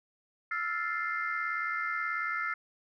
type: chord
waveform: sine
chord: F major seventh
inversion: third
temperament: equal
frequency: 1318.5 / 1396.9 / 1760 / 2093 Hz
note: E6 / F6 / A6 / C7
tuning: 0 / 0 / 0 / 0 cents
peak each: -35 / -35 / -37 / -35 dBFS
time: 0.51-2.54 s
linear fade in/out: 5 ms
effects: tanh soft clip ceiling -21 dBFS